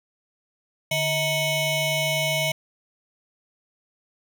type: ring-modulated tone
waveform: 25% pulse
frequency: 784 Hz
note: G5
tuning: in tune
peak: -15 dBFS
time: 0.91-2.52 s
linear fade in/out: 5 ms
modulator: 1420 Hz
effects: none